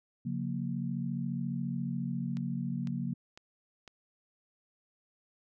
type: chord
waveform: sine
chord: Bb minor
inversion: first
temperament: equal with one note detuned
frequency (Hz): 138.59 / 178.9 / 233.1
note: Db3 / F3 / Bb3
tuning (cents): 0 / +42 / 0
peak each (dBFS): -36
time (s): 0.25-3.14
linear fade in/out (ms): 10
type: click train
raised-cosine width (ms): 0.2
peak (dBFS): -31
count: 4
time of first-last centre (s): 2.37-3.878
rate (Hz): 1.99
effects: none